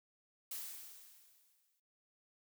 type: noise with exponential decay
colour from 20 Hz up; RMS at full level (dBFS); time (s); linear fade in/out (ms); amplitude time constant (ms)
blue; -42; 0.51-1.8; 5; 280
effects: noise-tail reverb RT60 0.4 s tail -23 dB re dry